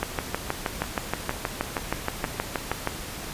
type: two click trains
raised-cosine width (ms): 0.5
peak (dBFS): -9 / -18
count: 19 / 5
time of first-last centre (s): 0.03-2.874 / 0.84-2.718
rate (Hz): 6.33 / 2.13
effects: pink hiss -36 dBFS RMS until 3.33 s + resampled to 32000 Hz